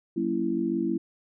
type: chord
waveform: sine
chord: F# dominant seventh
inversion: none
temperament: just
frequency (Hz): 185 / 231.2 / 277.5 / 333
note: F#3 / A#3 / C#4 / E4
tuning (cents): 0 / -14 / +2 / +18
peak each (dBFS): -33 / -30 / -32 / -27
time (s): 0.16-0.98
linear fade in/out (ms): 10
effects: none